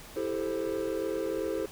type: chord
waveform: triangle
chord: A minor seventh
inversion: second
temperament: equal with one note detuned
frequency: 329.6 / 397 / 440 / 523.3 Hz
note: E4 / G4 / A4 / C5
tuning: 0 / +22 / 0 / 0 cents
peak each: -33 dBFS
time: 0.16-1.66 s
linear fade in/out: 5 ms
effects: pink hiss -48 dBFS RMS until 1.71 s